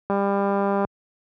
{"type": "click train", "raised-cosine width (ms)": 1, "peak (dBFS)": -10, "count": 150, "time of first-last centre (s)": [0.1, 0.849], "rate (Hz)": 199, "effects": ["high-pass 80 Hz 12 dB/octave"]}